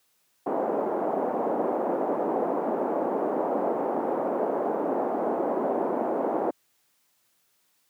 white band-pass noise, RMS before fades -27 dBFS, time 0.46-6.51 s, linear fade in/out 10 ms, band 250 to 760 Hz, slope 24 dB/octave, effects white hiss -69 dBFS RMS until 7.89 s + high-pass 100 Hz 12 dB/octave

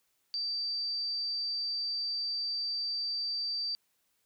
sine tone, 4655 Hz, D8, 16 cents flat, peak -31 dBFS, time 0.34-3.75 s, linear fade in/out 0 ms, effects white hiss -75 dBFS RMS until 4.25 s

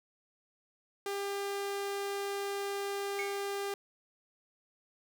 sawtooth tone, 399.4 Hz, G4, 32 cents sharp, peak -30 dBFS, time 1.06-3.74 s, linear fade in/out 2 ms
triangle tone with exponential decay, 2200 Hz, C#7, 14 cents flat, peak -31 dBFS, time 3.19-3.47 s, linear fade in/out 0 ms, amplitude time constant 59 ms
effects none

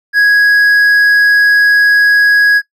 triangle tone with hard clipping, 1661.2 Hz, G#6, in tune, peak -6 dBFS, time 0.13-2.62 s, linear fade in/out 50 ms, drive 7 dB, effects noise-tail reverb RT60 0.1 s tail -20 dB re dry

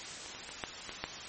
clicks, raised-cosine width 0.3 ms, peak -28 / -28 / -28 / -17 / -23 / -16 dBFS, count 6, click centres 0.261 / 0.349 / 0.491 / 0.638 / 0.893 / 1.04 s, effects white hiss -43 dBFS RMS until 1.28 s + MP3 32 kbps

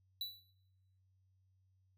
square tone with exponential decay, 3951 Hz, B7, in tune, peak -36 dBFS, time 0.21-0.49 s, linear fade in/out 2 ms, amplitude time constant 59 ms, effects noise-tail reverb RT60 0.9 s tail -22 dB re dry + added 94 Hz sine -70 dBFS peak until 1.97 s

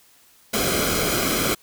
pink noise with comb filter, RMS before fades -22 dBFS, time 0.53-1.55 s, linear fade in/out 10 ms, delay 1.1 ms, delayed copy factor -0.75, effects white hiss -55 dBFS RMS until 1.62 s

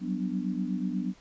sine chord, G major seventh, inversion third, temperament equal with one note detuned, 185 / 193.19 / 246.9 / 293.7 Hz, F#3 / G3 / B3 / D4, 0 / -25 / 0 / 0 cents, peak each -32 / -34 / -33 / -36 dBFS, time 0-1.14 s, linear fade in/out 50 ms, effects pink hiss -58 dBFS RMS until 1.2 s + resampled to 16000 Hz

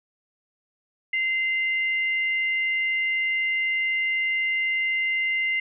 sine tone pair together, 2072 / 2794 Hz, C7 / F7, -17 / 0 cents, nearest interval perfect fourth, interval 517 cents, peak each -22 / -32 dBFS, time 1.13-5.6 s, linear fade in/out 5 ms, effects none

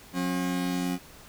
40% pulse tone pair together, 179.68 / 269.4 Hz, F3 / C#4, +50 / -49 cents, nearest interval perfect fifth, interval 701 cents, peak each -29 / -28 dBFS, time 0.13-0.99 s, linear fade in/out 50 ms, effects pink hiss -50 dBFS RMS until 1.28 s

